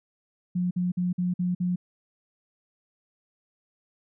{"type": "tone bursts", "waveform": "sine", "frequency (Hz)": 179, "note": "F3", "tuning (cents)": 43, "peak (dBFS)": -23, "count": 6, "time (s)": [0.55, 1.76], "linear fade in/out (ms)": 10, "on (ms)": 160, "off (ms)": 50, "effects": []}